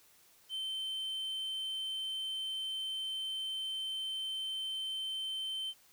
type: tone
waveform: triangle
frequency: 3094 Hz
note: G7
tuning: 23 cents flat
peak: -34 dBFS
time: 0.49-5.74 s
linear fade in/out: 50 ms
effects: white hiss -64 dBFS RMS until 5.92 s